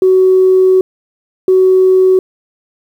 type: tone pair in turn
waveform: sine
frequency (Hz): 374.3 / 374.3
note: F#4 / F#4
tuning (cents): +20 / +20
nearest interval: unison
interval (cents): 0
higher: neither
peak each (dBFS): -4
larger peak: neither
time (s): 0.02-0.81 / 1.48-2.19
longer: first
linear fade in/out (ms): 2
effects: tanh soft clip ceiling 0 dBFS + 7-bit